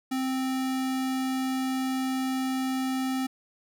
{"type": "tone", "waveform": "square", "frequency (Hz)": 261.6, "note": "C4", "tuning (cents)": 0, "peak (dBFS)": -27, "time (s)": [0.11, 3.27], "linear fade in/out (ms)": 10, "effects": []}